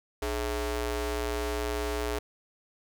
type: ring-modulated tone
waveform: sawtooth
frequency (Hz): 239.2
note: A#3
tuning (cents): +45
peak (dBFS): -22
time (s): 0.22-2.19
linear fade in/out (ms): 5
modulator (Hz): 180
effects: none